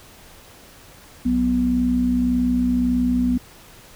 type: harmonic tone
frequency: 61.74 Hz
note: B1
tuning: in tune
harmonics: 1 / 3 / 4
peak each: -27 / -27 / -17 dBFS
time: 1.25-3.38 s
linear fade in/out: 10 ms
effects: pink hiss -46 dBFS RMS until 3.95 s